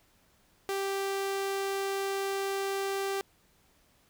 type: tone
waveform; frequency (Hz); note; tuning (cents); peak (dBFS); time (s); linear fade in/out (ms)
sawtooth; 392; G4; 0; -26; 0.69-3.21; 0
effects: pink hiss -66 dBFS RMS until 4.09 s